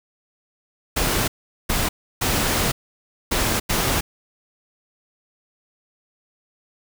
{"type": "noise bursts at uneven times", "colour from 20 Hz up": "pink", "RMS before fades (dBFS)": -21, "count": 5, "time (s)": [[0.96, 1.28], [1.69, 1.89], [2.21, 2.72], [3.31, 3.6], [3.69, 4.01]], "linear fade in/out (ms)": 10, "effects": []}